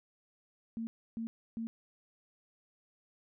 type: tone bursts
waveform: sine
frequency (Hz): 227.4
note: A#3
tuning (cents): -43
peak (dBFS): -35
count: 3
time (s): 0.77-1.67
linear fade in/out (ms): 0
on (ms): 100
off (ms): 300
effects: none